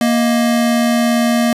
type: tone pair together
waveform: square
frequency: 234.9 / 627 Hz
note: A#3 / D#5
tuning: +13 / +13 cents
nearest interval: octave + perfect fourth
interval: 1700 cents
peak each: -13 / -20 dBFS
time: 0.01-1.53 s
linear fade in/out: 2 ms
effects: resampled to 32000 Hz